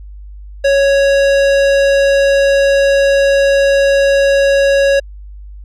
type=tone with tanh clipping; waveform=sine; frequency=554.4 Hz; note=C#5; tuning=in tune; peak=-10 dBFS; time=0.64-5 s; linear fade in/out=10 ms; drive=18 dB; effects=added 50 Hz sine -29 dBFS peak until 5.64 s